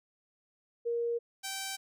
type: tone pair in turn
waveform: sine / 5% pulse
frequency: 470 / 776.5 Hz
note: A#4 / G5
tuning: +14 / -17 cents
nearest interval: major sixth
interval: 869 cents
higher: second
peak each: -29 / -24 dBFS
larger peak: second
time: 0.85-1.19 / 1.43-1.77 s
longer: neither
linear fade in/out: 20 ms
effects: none